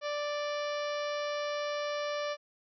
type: harmonic tone with a mistuned harmonic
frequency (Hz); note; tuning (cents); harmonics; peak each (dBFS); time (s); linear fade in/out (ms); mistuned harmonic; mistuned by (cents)
587.3; D5; 0; 1 / 2 / 3 / 4 / 5 / 6 / 7 / 8 / 9 / 10; -33 / -39 / -43 / -45 / -47 / -49 / -50 / -51 / -52 / -53; 0.01-2.37; 50; 10; -53
effects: none